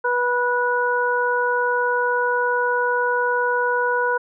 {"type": "harmonic tone", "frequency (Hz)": 489.4, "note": "B4", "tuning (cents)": -16, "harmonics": [1, 2, 3], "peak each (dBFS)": [-22, -22, -22], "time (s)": [0.04, 4.18], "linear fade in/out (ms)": 10, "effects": []}